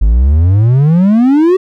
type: exponential sweep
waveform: triangle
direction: up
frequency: 48.82 to 386.1 Hz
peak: -3 dBFS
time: 0.01-1.57 s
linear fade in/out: 10 ms
effects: none